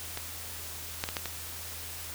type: clicks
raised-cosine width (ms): 0.2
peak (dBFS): -17 / -12 / -16 / -13 / -16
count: 5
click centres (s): 0.174 / 1.039 / 1.089 / 1.168 / 1.257
effects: added 83 Hz sine -47 dBFS peak until 2.14 s + white hiss -41 dBFS RMS until 2.14 s